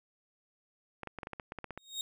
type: clicks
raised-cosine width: 0.5 ms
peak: -25 dBFS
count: 12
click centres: 1.033 / 1.073 / 1.187 / 1.232 / 1.271 / 1.333 / 1.398 / 1.521 / 1.587 / 1.643 / 1.707 / 1.776 s
type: tone with exponential growth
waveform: 30% pulse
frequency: 3729 Hz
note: A#7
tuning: in tune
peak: -29 dBFS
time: 1.78-2.01 s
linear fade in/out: 1 ms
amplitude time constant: 50 ms
effects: none